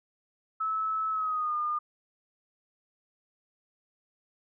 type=tone with pitch glide; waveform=sine; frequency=1301 to 1213.9 Hz; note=E6 to D#6; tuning=-23 to -43 cents; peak=-27 dBFS; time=0.6-1.79 s; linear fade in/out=10 ms; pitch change=-120 cents; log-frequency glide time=1.1-1.55 s; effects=none